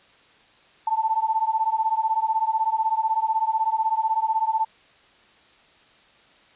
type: beating tone pair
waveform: sine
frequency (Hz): 877 / 893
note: A5 / A5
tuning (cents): -6 / +25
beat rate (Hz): 16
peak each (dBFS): -23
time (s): 0.87-4.65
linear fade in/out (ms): 5
effects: white hiss -55 dBFS RMS until 6.55 s + resampled to 8000 Hz